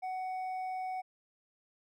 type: tone with hard clipping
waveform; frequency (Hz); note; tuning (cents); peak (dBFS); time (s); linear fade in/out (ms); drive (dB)
sine; 746; F#5; +14; -36; 0.02-1.02; 20; 4
effects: none